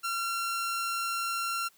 sawtooth tone, 1368 Hz, F6, 36 cents flat, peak -26 dBFS, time 0.03-1.69 s, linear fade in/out 20 ms, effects white hiss -63 dBFS RMS until 1.77 s + high-pass 100 Hz 12 dB/octave

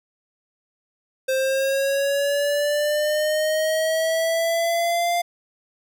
square linear sweep, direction up, 523.3 to 698.5 Hz, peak -20 dBFS, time 1.28-5.22 s, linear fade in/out 10 ms, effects none

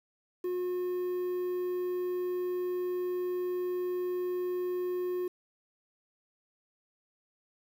triangle tone with quantisation, 360 Hz, F#4, 47 cents flat, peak -28 dBFS, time 0.44-5.28 s, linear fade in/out 5 ms, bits 9, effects none

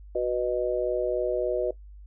harmonic tone, 123.47 Hz, B2, in tune, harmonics 3 / 4 / 5, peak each -28 / -28 / -28 dBFS, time 0.15-1.71 s, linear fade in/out 5 ms, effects noise-tail reverb RT60 0.1 s tail -18 dB re dry + added 50 Hz sine -43 dBFS peak until 2.06 s

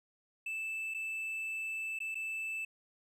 triangle tone with dropouts, 2637 Hz, E7, in tune, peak -34 dBFS, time 0.46-2.65 s, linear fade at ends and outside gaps 5 ms, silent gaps 0.94-0.945 / 1.99-2.002 / 2.146-2.153 s, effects none

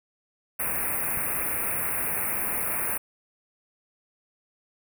white band-stop noise, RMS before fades -28 dBFS, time 0.59-2.98 s, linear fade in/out 10 ms, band 2600 to 9100 Hz, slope 96 dB/octave
click, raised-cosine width 5 ms, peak -27 dBFS, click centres 1.174 s
effects none

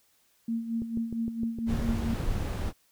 sine tone with tremolo, 229.1 Hz, A#3, 30 cents flat, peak -26 dBFS, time 0.48-2.14 s, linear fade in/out 5 ms, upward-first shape sine, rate 4.4 Hz, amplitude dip 65%
click train, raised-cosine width 3 ms, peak -25 dBFS, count 9, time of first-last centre 0.82-2.047 s, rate 6.52 Hz
brown noise, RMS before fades -30 dBFS, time 1.66-2.73 s, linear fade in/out 50 ms
effects white hiss -67 dBFS RMS until 2.91 s

